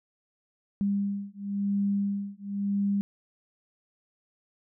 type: beating tone pair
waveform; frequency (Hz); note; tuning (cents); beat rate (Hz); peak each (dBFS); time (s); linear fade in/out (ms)
sine; 199.9 / 200.86; G3 / G3; +34 / +42; 0.96; -29; 0.81-3.01; 0
effects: none